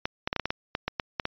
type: clicks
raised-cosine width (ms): 0.3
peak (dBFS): -11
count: 12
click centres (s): 0.055 / 0.275 / 0.329 / 0.363 / 0.397 / 0.456 / 0.505 / 0.751 / 0.88 / 0.998 / 1.198 / 1.254
effects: resampled to 11025 Hz